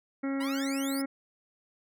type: harmonic tone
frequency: 273.1 Hz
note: C#4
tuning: 26 cents flat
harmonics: 1 / 2 / 3 / 4 / 5 / 6 / 7 / 8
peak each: -29 / -39 / -47 / -52 / -43 / -53 / -46 / -47 dBFS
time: 0.23-1.06 s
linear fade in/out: 10 ms
type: exponential sweep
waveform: 15% pulse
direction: up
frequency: 932.3 to 5340 Hz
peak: -31 dBFS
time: 0.4-1.02 s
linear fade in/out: 10 ms
effects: none